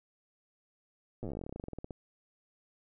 slowing click train, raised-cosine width 2 ms, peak -27 dBFS, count 26, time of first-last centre 1.23-1.908 s, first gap 8 ms, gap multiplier 1.09, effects none

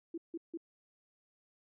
sine tone bursts, 332.7 Hz, E4, 16 cents sharp, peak -37 dBFS, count 3, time 0.14-0.574 s, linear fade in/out 5 ms, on 38 ms, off 160 ms, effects none

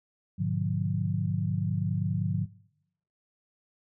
sine chord, G# diminished seventh, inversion none, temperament just, 103.83 / 124.59 / 149.51 / 179.41 Hz, G#2 / B2 / D3 / F3, 0 / +16 / +31 / +47 cents, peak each -31 / -36 / -31 / -30 dBFS, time 0.38-2.46 s, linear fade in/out 20 ms, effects noise-tail reverb RT60 0.8 s tail -22 dB re dry

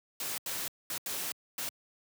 white noise bursts at uneven times, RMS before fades -36 dBFS, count 5, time 0.2-0.38 / 0.46-0.68 / 0.9-0.98 / 1.06-1.32 / 1.58-1.69 s, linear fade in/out 2 ms, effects high-pass 100 Hz 12 dB/octave

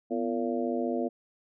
harmonic tone with a mistuned harmonic, 114.3 Hz, A#2, 34 cents flat, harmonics 2 / 3 / 4 / 5 / 6, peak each -31 / -33 / -34 / -35 / -36 dBFS, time 0.1-1.09 s, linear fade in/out 20 ms, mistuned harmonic 2, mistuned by +140 cents, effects none

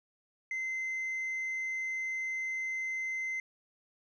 triangle tone with tanh clipping, 2067 Hz, C7, 22 cents flat, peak -33 dBFS, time 0.51-3.4 s, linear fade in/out 2 ms, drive 6 dB, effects none

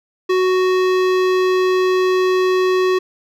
sine tone with hard clipping, 370.6 Hz, F#4, 3 cents sharp, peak -15 dBFS, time 0.29-2.99 s, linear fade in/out 10 ms, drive 18 dB, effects none

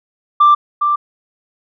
sine tone with echo, 1179 Hz, D6, 6 cents sharp, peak -4 dBFS, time 0.4-0.55 s, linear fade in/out 10 ms, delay 410 ms, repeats 1, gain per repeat -7 dB, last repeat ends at 0.96 s, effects tanh soft clip ceiling -3 dBFS

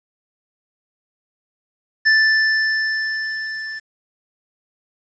square tone with level ramp, 1760 Hz, A6, in tune, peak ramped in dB -11 to -28 dBFS, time 2.05-3.8 s, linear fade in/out 20 ms, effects resampled to 16000 Hz + 8-bit

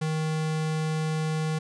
square tone, 156.9 Hz, D#3, 15 cents sharp, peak -26 dBFS, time 0.01-1.59 s, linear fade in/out 10 ms, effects resampled to 22050 Hz + 11-bit

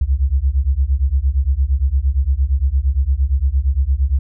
sine beating tone pair, 63.4 / 72.1 Hz, B1 / D2, +46 / -31 cents, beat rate 8.7 Hz, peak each -16 dBFS, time 0.01-4.19 s, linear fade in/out 5 ms, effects none

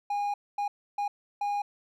triangle tone bursts at uneven times, 817 Hz, G#5, 29 cents flat, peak -25 dBFS, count 4, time 0.1-0.34 / 0.58-0.68 / 0.98-1.08 / 1.41-1.62 s, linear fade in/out 5 ms, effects none

